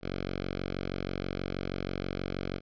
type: tone with notch filter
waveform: 5% pulse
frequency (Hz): 46.25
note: F#1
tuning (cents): 0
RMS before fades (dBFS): -35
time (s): 0.01-2.61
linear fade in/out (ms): 50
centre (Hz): 950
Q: 1.8
effects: resampled to 11025 Hz